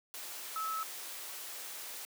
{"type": "tone in noise", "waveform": "sine", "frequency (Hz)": 1298, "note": "E6", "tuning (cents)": -27, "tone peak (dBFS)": -34, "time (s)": [0.56, 0.83], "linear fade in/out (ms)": 0, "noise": "white", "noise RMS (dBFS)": -44, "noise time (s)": [0.14, 2.05], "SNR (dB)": 7, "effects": ["high-pass 400 Hz 12 dB/octave"]}